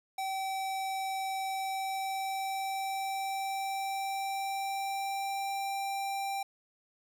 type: tone with pitch glide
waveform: square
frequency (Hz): 770 to 787.5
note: G5 to G5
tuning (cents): -31 to +8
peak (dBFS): -33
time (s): 0.18-6.43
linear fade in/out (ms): 5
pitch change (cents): +39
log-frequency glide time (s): 1.46-5.7
effects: 10-bit